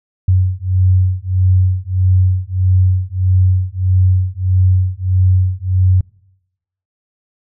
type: beating tone pair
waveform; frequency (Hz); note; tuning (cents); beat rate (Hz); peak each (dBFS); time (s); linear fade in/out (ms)
sine; 91.9 / 93.5; F#2 / F#2; -11 / +19; 1.6; -13; 0.28-6.01; 5
effects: noise-tail reverb RT60 0.9 s tail -26 dB re dry